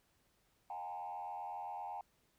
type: tone with frequency modulation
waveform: sine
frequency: 817 Hz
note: G#5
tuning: 29 cents flat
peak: -40 dBFS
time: 0.7-2.01 s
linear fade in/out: 2 ms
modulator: 87.8 Hz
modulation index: 1.2
effects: tanh soft clip ceiling -37 dBFS + pink hiss -75 dBFS RMS until 2.38 s